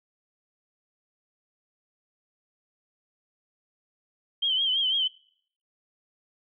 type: tone with vibrato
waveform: sine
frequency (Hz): 3136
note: G7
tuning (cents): 0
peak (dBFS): -22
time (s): 4.42-5.08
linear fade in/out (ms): 10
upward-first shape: triangle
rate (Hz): 6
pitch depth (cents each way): 93
effects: noise-tail reverb RT60 0.6 s tail -23 dB re dry